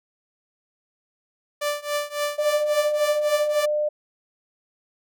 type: tone with tremolo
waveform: sawtooth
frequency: 587.3 Hz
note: D5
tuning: in tune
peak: -17 dBFS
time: 1.61-3.66 s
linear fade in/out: 10 ms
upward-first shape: triangle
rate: 3.6 Hz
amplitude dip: 95%
type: tone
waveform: sine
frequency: 600 Hz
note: D5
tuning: 37 cents sharp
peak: -20 dBFS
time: 2.38-3.89 s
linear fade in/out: 10 ms
effects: none